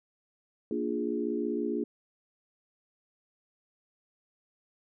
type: chord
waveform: sine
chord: Bb dominant seventh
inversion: none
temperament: equal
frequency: 233.1 / 293.7 / 349.2 / 415.3 Hz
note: Bb3 / D4 / F4 / Ab4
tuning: 0 / 0 / 0 / 0 cents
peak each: -34 dBFS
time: 0.71-1.84 s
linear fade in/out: 2 ms
effects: none